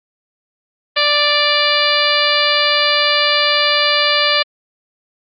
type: harmonic tone with a mistuned harmonic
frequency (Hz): 588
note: D5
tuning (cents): +2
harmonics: 1 / 2 / 3 / 4 / 5 / 6 / 7 / 8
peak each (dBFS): -20 / -20 / -20 / -20 / -20 / -20 / -20 / -20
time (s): 0.96-4.43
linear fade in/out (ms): 10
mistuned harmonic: 5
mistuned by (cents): -22
effects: Opus 32 kbps